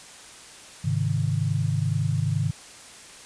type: chord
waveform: sine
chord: Ab major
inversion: none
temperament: equal with one note detuned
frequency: 103.83 / 133.33 / 155.56 Hz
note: Ab2 / C3 / Eb3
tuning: 0 / +33 / 0 cents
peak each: -26 dBFS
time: 0.84-2.51 s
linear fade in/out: 10 ms
effects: white hiss -45 dBFS RMS until 3.25 s + resampled to 22050 Hz